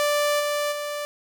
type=tone with level steps; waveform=sawtooth; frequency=587.3 Hz; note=D5; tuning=in tune; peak=-16 / -19 / -24 dBFS; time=0-1.05 s; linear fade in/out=0 ms; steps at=0.39 / 0.71 s; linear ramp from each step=20 ms; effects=none